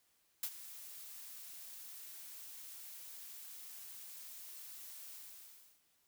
blue noise with ADSR envelope, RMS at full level -36 dBFS, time 0.43-5.82 s, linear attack 4 ms, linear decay 58 ms, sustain -15 dB, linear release 680 ms, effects white hiss -75 dBFS RMS until 6.07 s

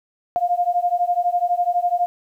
sine beating tone pair, 700 / 712 Hz, F5 / F5, +4 / +33 cents, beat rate 12 Hz, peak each -20 dBFS, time 0.36-2.06 s, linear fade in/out 0 ms, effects 9-bit

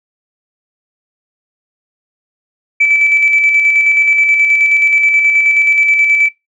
sine tone with tremolo, 2312 Hz, D7, 28 cents flat, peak -5 dBFS, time 2.8-6.29 s, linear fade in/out 10 ms, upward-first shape square, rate 9.4 Hz, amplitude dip 35%, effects noise-tail reverb RT60 0.2 s tail -21 dB re dry + tanh soft clip ceiling -1 dBFS

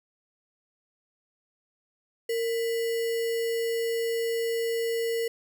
sine tone with sample-and-hold, 460 Hz, A#4, 23 cents flat, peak -25 dBFS, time 2.29-5.28 s, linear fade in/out 5 ms, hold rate 2450 Hz, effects none

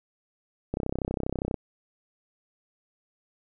click train, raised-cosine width 2 ms, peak -15 dBFS, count 27, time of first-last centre 0.74-1.542 s, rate 32.4 Hz, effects none

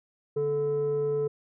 sine tone pair together, 145.2 / 435.6 Hz, D3 / A4, -19 / -17 cents, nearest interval octave + perfect fifth, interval 1902 cents, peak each -32 / -23 dBFS, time 0.36-1.28 s, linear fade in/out 10 ms, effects tanh soft clip ceiling -22 dBFS

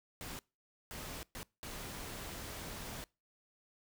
pink noise bursts at uneven times, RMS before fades -45 dBFS, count 4, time 0.21-0.39 / 0.91-1.23 / 1.35-1.43 / 1.63-3.04 s, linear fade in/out 0 ms, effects noise-tail reverb RT60 0.3 s tail -25 dB re dry

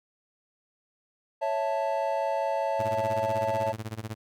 triangle chord, A major, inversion first, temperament equal, 554.4 / 659.3 / 880 Hz, C#5 / E5 / A5, 0 / 0 / 0 cents, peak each -28 dBFS, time 1.41-3.73 s, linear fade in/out 20 ms
sawtooth tone with tremolo, 110 Hz, A2, in tune, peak -27 dBFS, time 2.79-4.15 s, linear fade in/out 10 ms, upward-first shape sine, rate 16 Hz, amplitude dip 95%
effects none

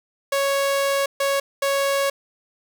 sawtooth tone bursts at uneven times, 554.4 Hz, C#5, in tune, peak -15 dBFS, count 3, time 0.32-1.06 / 1.2-1.4 / 1.62-2.1 s, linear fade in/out 5 ms, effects none

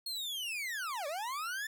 40% pulse linear two-way sweep, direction down then up, 4330 to 550 to 1781 Hz, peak -35 dBFS, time 0.06-1.67 s, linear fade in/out 5 ms, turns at 1.07 s, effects none

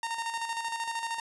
sawtooth tone with tremolo, 920 Hz, A#5, 23 cents flat, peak -26 dBFS, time 0.03-1.2 s, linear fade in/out 2 ms, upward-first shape square, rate 13 Hz, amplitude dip 50%, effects resampled to 24000 Hz

